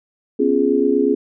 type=chord; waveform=sine; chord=C# dominant seventh; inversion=third; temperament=just; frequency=249.5 / 277.2 / 346.5 / 415.8 Hz; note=B3 / C#4 / E#4 / G#4; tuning=+18 / 0 / -14 / +2 cents; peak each=-21 / -18 / -21 / -17 dBFS; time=0.39-1.15 s; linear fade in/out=10 ms; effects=none